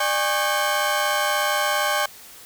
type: tone cluster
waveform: 30% pulse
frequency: 596 / 814 / 1099 / 1551 Hz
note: D5 / G#5 / C#6 / G6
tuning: +25 / -35 / -15 / -19 cents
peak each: -23 dBFS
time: 0-2.06 s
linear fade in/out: 5 ms
effects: white hiss -44 dBFS RMS until 2.45 s